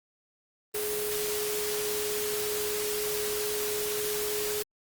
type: tone in noise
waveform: sine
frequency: 420 Hz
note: G#4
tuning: 19 cents sharp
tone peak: -31 dBFS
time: 0.74-4.63 s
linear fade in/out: 10 ms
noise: white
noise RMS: -33 dBFS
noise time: 0.74-4.63 s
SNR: -1 dB
effects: Opus 32 kbps